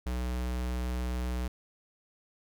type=tone; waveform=square; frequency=61.74 Hz; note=B1; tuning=in tune; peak=-31 dBFS; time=0.06-1.48 s; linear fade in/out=5 ms; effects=none